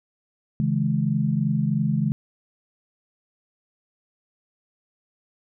sine tone cluster, 138.8 / 161.9 / 211.2 Hz, C#3 / E3 / G#3, +3 / -31 / +29 cents, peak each -24 dBFS, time 0.6-2.12 s, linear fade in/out 0 ms, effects none

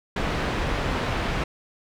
pink low-pass noise, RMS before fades -26 dBFS, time 0.16-1.44 s, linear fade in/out 5 ms, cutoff 2800 Hz, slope 12 dB/octave, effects none

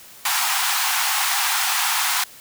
pink high-pass noise, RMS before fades -21 dBFS, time 0.25-2.24 s, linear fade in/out 5 ms, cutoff 750 Hz, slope 96 dB/octave, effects white hiss -44 dBFS RMS until 2.4 s

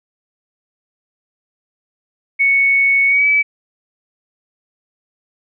sine tone with pitch glide, 2217 to 2295 Hz, C#7 to D7, 0 to -40 cents, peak -10 dBFS, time 2.39-3.43 s, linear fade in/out 20 ms, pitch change +60 cents, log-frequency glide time 3.07-3.27 s, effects none

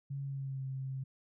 sine tone with pitch glide, 138.7 to 133.13 Hz, C#3 to C3, +1 to +30 cents, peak -36 dBFS, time 0.1-1.04 s, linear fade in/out 10 ms, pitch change -71 cents, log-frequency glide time 0.23-0.64 s, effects none

